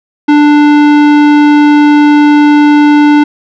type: tone with tanh clipping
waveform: sine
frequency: 295 Hz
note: D4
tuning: 8 cents sharp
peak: -4 dBFS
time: 0.28-3.24 s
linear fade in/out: 10 ms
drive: 18 dB
effects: none